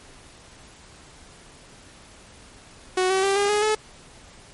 sawtooth tone with pitch steps, 370 / 381.3 / 392.9 / 404.9 / 417.2 / 430 Hz, F#4 / G4 / G4 / G#4 / G#4 / A4, 0 / -48 / +4 / -44 / +8 / -40 cents, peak -15 dBFS, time 2.97-3.75 s, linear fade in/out 5 ms, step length 130 ms, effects pink hiss -48 dBFS RMS until 4.53 s + MP3 48 kbps

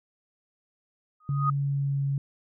sine tone with exponential growth, 1244.5 Hz, D#6, in tune, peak -20 dBFS, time 1.2-1.5 s, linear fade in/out 5 ms, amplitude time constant 64 ms
sine tone with pitch glide, 140.7 to 138.92 Hz, C#3 to C#3, +26 to +4 cents, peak -24 dBFS, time 1.29-2.18 s, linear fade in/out 2 ms, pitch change -22 cents, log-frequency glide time 1.51-2.05 s
effects none

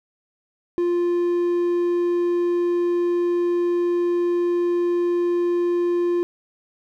triangle tone, 349.2 Hz, F4, in tune, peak -16 dBFS, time 0.78-6.23 s, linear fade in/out 0 ms, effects none

